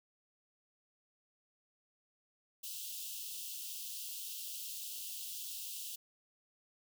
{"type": "high-pass noise", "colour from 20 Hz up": "white", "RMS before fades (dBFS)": -44, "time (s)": [2.63, 5.96], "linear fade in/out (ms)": 10, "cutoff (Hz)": 2700, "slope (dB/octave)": 96, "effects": []}